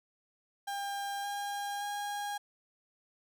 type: tone with pitch steps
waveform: 35% pulse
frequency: 801 / 809.4 / 817.8 Hz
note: G5 / G#5 / G#5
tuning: +37 / -45 / -27 cents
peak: -33 dBFS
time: 0.67-2.38 s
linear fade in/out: 10 ms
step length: 570 ms
effects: none